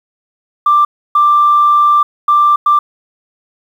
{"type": "tone bursts at uneven times", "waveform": "sine", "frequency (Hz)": 1180, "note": "D6", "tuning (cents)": 8, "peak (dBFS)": -5, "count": 4, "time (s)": [[0.66, 0.85], [1.15, 2.03], [2.28, 2.56], [2.66, 2.79]], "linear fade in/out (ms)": 5, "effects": ["tanh soft clip ceiling -1 dBFS", "7-bit"]}